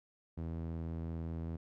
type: tone with band-pass filter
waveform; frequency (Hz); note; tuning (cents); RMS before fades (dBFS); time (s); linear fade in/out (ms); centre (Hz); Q
sawtooth; 82.3; E2; -2; -40; 0.37-1.57; 10; 170; 0.66
effects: none